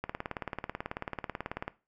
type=click train; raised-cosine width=0.5 ms; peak=-19 dBFS; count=31; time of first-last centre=0.04-1.679 s; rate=18.3 Hz; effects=noise-tail reverb RT60 0.3 s tail -18 dB re dry